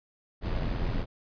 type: noise with amplitude modulation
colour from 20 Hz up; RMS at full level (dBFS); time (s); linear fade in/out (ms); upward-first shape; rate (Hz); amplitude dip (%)
brown; -27; 0.41-1.06; 50; sine; 86.1; 50
effects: resampled to 11025 Hz